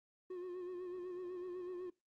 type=tone with vibrato; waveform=triangle; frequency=360.8 Hz; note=F#4; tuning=44 cents flat; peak=-40 dBFS; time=0.3-1.9 s; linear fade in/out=5 ms; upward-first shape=sine; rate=8 Hz; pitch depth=48 cents each way; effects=noise-tail reverb RT60 0.2 s tail -23 dB re dry + Opus 24 kbps